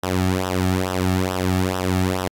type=tone with flanger; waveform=sawtooth; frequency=92.5 Hz; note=F#2; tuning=in tune; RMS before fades=-21 dBFS; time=0.03-2.28 s; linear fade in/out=5 ms; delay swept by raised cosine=0.44 to 2.04 ms; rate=2.3 Hz; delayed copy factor=-0.8; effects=AAC 64 kbps